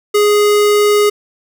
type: tone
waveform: square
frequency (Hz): 415.3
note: G#4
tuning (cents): 0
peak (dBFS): -9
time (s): 0.14-1.1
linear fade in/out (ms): 10
effects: none